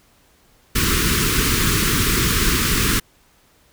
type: band-stop noise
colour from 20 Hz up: pink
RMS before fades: -18 dBFS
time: 0.75-3 s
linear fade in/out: 10 ms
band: 430 to 1100 Hz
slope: 48 dB/octave
effects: pink hiss -56 dBFS RMS until 3.72 s